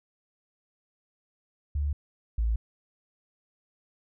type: tone pair in turn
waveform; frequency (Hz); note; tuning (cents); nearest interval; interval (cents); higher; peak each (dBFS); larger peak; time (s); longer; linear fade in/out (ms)
sine; 72.5 / 55.89; D2 / A1; -22 / +28; perfect fourth; 450; first; -25 / -23; second; 1.75-1.93 / 2.38-2.56; neither; 5
effects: none